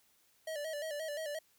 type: tone with vibrato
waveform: square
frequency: 610 Hz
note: D#5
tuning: 34 cents flat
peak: -38 dBFS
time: 0.47-1.39 s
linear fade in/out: 5 ms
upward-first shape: square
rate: 5.7 Hz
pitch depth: 75 cents each way
effects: white hiss -70 dBFS RMS until 1.58 s